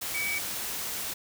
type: tone in noise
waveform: sine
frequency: 2275 Hz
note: C#7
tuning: 44 cents sharp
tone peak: -29 dBFS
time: 0.14-0.39 s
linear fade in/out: 10 ms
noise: white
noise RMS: -34 dBFS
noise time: 0.01-1.14 s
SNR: +2 dB
effects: none